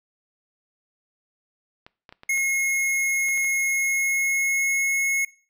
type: clicks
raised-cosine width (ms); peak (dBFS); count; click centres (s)
0.3; -27; 8; 1.865 / 2.092 / 2.125 / 2.234 / 2.376 / 3.286 / 3.376 / 3.445
type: tone with pitch glide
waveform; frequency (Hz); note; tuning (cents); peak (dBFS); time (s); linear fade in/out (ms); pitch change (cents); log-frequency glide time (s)
square; 2163 to 2177; C#7 to C#7; -43 to -32; -21; 2.29-5.25; 5; +11; 3.67-4.94
effects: noise-tail reverb RT60 0.4 s tail -21 dB re dry